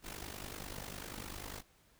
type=noise with amplitude modulation; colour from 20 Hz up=pink; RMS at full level=-42 dBFS; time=0.02-1.63 s; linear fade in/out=50 ms; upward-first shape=sine; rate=50.1 Hz; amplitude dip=80%; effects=pink hiss -68 dBFS RMS until 1.99 s